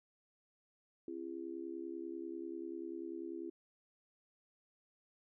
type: tone with amplitude modulation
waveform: sine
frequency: 335.7 Hz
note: E4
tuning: 32 cents sharp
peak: -37 dBFS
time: 1.08-3.5 s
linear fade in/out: 2 ms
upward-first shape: sine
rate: 70.2 Hz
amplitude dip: 95%
effects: none